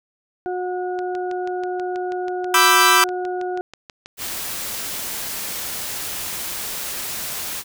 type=harmonic tone; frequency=363.3 Hz; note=F#4; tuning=32 cents flat; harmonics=1 / 2 / 4; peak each=-24 / -27 / -37 dBFS; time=0.46-3.61 s; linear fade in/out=0 ms
type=click train; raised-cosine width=0.2 ms; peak=-20 dBFS; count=21; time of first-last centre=0.99-4.221 s; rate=6.19 Hz
type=chord; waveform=sawtooth; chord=E minor seventh; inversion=second; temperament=equal; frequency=987.8 / 1174.7 / 1318.5 / 1568 Hz; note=B5 / D6 / E6 / G6; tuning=0 / 0 / 0 / 0 cents; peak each=-14 dBFS; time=2.54-3.04 s; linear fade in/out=2 ms
type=noise; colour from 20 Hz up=white; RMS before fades=-28 dBFS; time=4.17-7.64 s; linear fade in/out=50 ms
effects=none